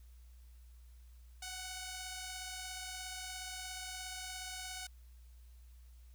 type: beating tone pair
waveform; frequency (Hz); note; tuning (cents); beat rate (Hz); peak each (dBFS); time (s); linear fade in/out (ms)
5% pulse; 740 / 757; F#5 / F#5; 0 / +39; 17; -32 / -39; 1.42-4.87; 5
effects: added 60 Hz sine -54 dBFS peak until 6.14 s + white hiss -72 dBFS RMS until 6.14 s